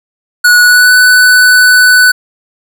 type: tone with pitch glide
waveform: square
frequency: 1464 to 1494.8 Hz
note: F#6 to F#6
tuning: -19 to +17 cents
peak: -3 dBFS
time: 0.44-2.12 s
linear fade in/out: 10 ms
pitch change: +36 cents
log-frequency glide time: 0.61-0.93 s
effects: none